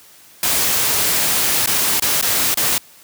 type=noise with dropouts; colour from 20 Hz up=white; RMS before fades=-17 dBFS; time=0.43-2.78 s; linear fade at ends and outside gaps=2 ms; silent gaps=1.661-1.673 / 1.998-2.022 / 2.213-2.225 / 2.543-2.572 s; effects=white hiss -46 dBFS RMS until 3.03 s + high-pass 60 Hz 12 dB/octave